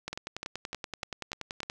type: two click trains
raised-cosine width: 0.2 ms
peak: -19 / -18 dBFS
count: 6 / 18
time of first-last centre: 0.13-1.632 / 0.08-1.699 s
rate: 3.33 / 10.5 Hz
effects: none